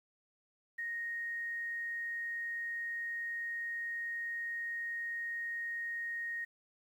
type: tone with quantisation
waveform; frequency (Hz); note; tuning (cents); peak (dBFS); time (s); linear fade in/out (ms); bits
sine; 1864.7; A#6; 0; -36; 0.78-6.45; 10; 11
effects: none